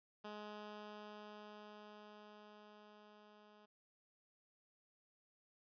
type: tone with level ramp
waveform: 10% pulse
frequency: 210 Hz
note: G#3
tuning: 19 cents sharp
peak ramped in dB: -39 to -55 dBFS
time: 0.24-3.66 s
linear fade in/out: 10 ms
effects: resampled to 11025 Hz